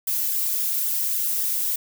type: noise with flanger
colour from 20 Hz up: violet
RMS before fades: -24 dBFS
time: 0.07-1.76 s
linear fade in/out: 5 ms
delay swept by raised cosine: 0.57 to 2.97 ms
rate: 3.7 Hz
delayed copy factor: +0.7
effects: none